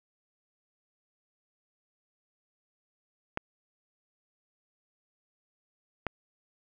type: clicks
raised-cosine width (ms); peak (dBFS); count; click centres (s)
0.5; -15; 2; 3.374 / 6.067
effects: none